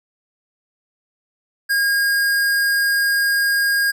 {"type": "tone", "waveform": "square", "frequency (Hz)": 1625, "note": "G#6", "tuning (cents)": -38, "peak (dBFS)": -16, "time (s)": [1.69, 3.92], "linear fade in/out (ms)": 20, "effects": []}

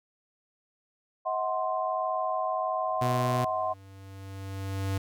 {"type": "chord", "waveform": "sine", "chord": "C diminished", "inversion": "first", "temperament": "equal with one note detuned", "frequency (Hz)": [638.6, 740, 1046.5], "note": ["Eb5", "Gb5", "C6"], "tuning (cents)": [45, 0, 0], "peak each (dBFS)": -31, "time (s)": [1.25, 3.74], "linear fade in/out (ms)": 20}
{"type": "tone with exponential growth", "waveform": "square", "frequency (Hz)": 97, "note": "G2", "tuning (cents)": -18, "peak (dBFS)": -27, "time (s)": [2.86, 4.98], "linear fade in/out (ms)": 5, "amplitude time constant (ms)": 460}
{"type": "tone", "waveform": "sawtooth", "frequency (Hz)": 123.6, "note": "B2", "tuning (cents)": 2, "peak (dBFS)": -23, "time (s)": [3.01, 3.45], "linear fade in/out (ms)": 10}
{"effects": []}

